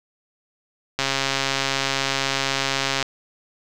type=click train; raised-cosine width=0.2 ms; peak=-4 dBFS; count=278; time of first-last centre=0.99-3.027 s; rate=136 Hz; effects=none